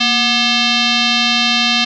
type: tone with frequency modulation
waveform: sine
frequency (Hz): 233.1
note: A#3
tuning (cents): 0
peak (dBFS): -11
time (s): 0-1.85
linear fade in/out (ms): 10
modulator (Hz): 967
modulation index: 4.5
effects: none